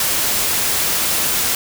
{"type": "noise", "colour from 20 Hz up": "white", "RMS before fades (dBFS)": -18, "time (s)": [0, 1.55], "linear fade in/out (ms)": 2, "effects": []}